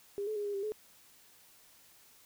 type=tone with pitch steps; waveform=sine; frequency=403.5 / 430.8 / 412.7 / 407.8 / 394.7 / 426.9 Hz; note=G#4 / A4 / G#4 / G#4 / G4 / G#4; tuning=-50 / -37 / -11 / -32 / +12 / +48 cents; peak=-33 dBFS; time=0.18-0.72 s; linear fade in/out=0 ms; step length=90 ms; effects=white hiss -61 dBFS RMS until 2.25 s